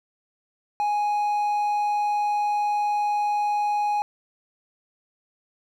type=tone; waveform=triangle; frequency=830.6 Hz; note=G#5; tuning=in tune; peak=-19 dBFS; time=0.8-4.02 s; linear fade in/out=0 ms; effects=none